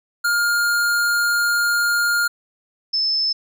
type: tone pair in turn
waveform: square / sine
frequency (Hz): 1412 / 5252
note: F6 / E8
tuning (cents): +19 / -7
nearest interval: octave + major seventh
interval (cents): 2274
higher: second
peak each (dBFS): -17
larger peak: neither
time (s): 0.24-2.28 / 2.93-3.33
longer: first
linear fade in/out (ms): 10
effects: none